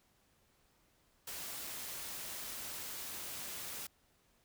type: noise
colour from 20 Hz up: white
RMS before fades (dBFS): -44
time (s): 1.27-3.87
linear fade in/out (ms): 5
effects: pink hiss -72 dBFS RMS until 4.44 s